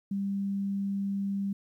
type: tone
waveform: sine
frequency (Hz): 197.9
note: G3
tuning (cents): +17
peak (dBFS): -28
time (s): 0.11-1.53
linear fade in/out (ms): 5
effects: 11-bit